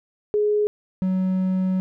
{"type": "tone pair in turn", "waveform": ["sine", "triangle"], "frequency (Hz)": [418.6, 186.79], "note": ["G#4", "F#3"], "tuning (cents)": [14, 17], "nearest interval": "octave + major second", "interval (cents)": 1397, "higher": "first", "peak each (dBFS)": -17, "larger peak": "neither", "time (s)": [[0.34, 0.67], [1.02, 1.8]], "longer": "second", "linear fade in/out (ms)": 0, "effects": []}